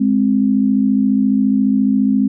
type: tone pair together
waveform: sine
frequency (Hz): 208 / 262.5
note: G#3 / C4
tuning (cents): +3 / +6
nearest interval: major third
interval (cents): 403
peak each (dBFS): -14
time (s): 0-2.28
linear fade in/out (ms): 10
effects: none